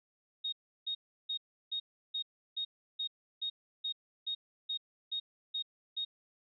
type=tone bursts; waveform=sine; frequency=3729 Hz; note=A#7; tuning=in tune; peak=-33 dBFS; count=14; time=0.44-6.05 s; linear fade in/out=10 ms; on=85 ms; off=340 ms; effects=none